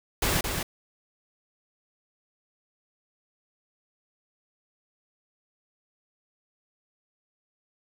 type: noise with echo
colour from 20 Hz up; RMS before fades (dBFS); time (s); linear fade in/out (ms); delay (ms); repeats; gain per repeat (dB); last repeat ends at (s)
pink; -25; 0.22-0.41; 5; 220; 1; -5; 0.63
effects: none